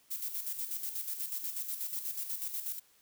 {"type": "noise with tremolo", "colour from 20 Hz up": "violet", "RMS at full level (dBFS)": -36, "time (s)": [0.1, 2.8], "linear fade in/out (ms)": 20, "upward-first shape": "square", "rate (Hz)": 8.2, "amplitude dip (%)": 55, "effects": ["white hiss -66 dBFS RMS until 3.01 s"]}